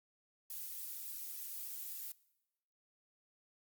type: noise with flanger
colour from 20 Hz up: violet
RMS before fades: -45 dBFS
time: 0.5-2.12 s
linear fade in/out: 2 ms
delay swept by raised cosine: 1.3 to 3 ms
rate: 3.4 Hz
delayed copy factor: -0.6
effects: noise-tail reverb RT60 0.9 s tail -21 dB re dry + Opus 48 kbps